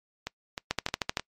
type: two click trains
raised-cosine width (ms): 0.2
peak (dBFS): -9 / -15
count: 7 / 4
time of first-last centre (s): 0.71-1.172 / 0.27-1.196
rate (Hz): 13 / 3.24
effects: noise-tail reverb RT60 0.1 s tail -24 dB re dry + MP3 64 kbps